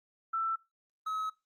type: tone pair in turn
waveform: sine / triangle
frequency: 1332 / 1281.7 Hz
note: E6 / E6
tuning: +18 / -49 cents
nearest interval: minor second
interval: 67 cents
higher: first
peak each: -29 / -30 dBFS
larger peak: first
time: 0.33-0.56 / 1.06-1.3 s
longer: second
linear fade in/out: 10 ms
effects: noise-tail reverb RT60 0.2 s tail -19 dB re dry + Opus 48 kbps